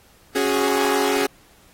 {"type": "chord", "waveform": "sawtooth", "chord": "C# suspended fourth", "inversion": "none", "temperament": "equal", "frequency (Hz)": [277.2, 370, 415.3], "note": ["C#4", "F#4", "G#4"], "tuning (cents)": [0, 0, 0], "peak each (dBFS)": [-20, -20, -17], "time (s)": [0.35, 1.27], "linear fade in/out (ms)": 10, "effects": ["pink hiss -54 dBFS RMS until 1.73 s", "AAC 48 kbps"]}